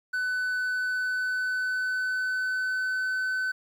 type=tone with pitch glide; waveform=triangle; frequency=1500 to 1515.7 Hz; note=F#6 to F#6; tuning=+23 to +41 cents; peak=-24 dBFS; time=0.13-3.52 s; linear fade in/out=10 ms; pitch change=+18 cents; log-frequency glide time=0.42-3.13 s; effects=10-bit